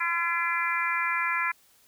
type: harmonic tone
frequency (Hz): 340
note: F4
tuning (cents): -46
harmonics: 3 / 4 / 5 / 6 / 7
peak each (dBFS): -31 / -31 / -31 / -31 / -31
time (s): 0-1.52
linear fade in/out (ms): 10
effects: white hiss -61 dBFS RMS until 1.87 s